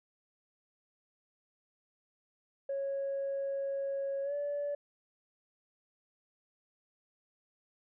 sine tone with pitch glide, 551 to 577.1 Hz, C#5 to D5, -11 to -30 cents, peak -31 dBFS, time 2.69-4.75 s, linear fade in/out 5 ms, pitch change +81 cents, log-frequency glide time 4.23-4.34 s, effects tanh soft clip ceiling -29 dBFS

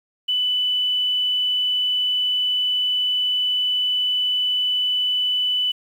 sine tone, 2988 Hz, F#7, 16 cents sharp, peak -18 dBFS, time 0.28-5.72 s, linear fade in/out 10 ms, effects 8-bit

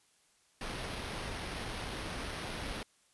pink noise with sample-and-hold, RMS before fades -40 dBFS, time 0.61-2.83 s, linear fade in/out 2 ms, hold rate 7350 Hz, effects white hiss -69 dBFS RMS until 3.13 s + resampled to 24000 Hz

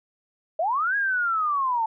sine linear two-way sweep, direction up then down, 605 to 1661.2 to 871 Hz, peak -21 dBFS, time 0.59-1.86 s, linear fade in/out 5 ms, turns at 0.96 s, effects none

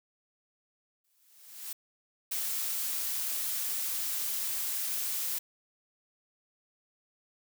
blue noise with exponential growth, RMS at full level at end -37 dBFS, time 1.04-1.73 s, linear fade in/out 5 ms, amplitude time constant 150 ms
blue noise, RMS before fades -33 dBFS, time 2.31-5.39 s, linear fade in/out 10 ms
effects none

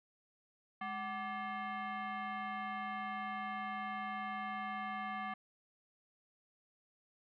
sine tone with frequency modulation, 208.7 Hz, G#3, 9 cents sharp, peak -38 dBFS, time 0.81-5.34 s, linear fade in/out 5 ms, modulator 962 Hz, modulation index 1.8, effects none

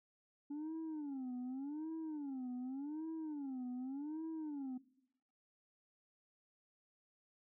sine tone with vibrato, 283.2 Hz, C#4, 37 cents sharp, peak -38 dBFS, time 0.5-4.78 s, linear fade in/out 10 ms, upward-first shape sine, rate 0.86 Hz, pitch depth 230 cents each way, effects noise-tail reverb RT60 0.8 s tail -20 dB re dry + tanh soft clip ceiling -40 dBFS

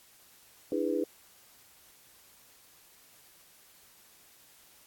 sine chord, E dominant seventh, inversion third, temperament just, 296.7 / 329.6 / 412 / 494.4 Hz, D4 / E4 / G#4 / B4, +18 / 0 / -14 / +2 cents, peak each -33 dBFS, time 0.72-1.04 s, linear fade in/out 2 ms, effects white hiss -59 dBFS RMS until 4.86 s + AAC 64 kbps

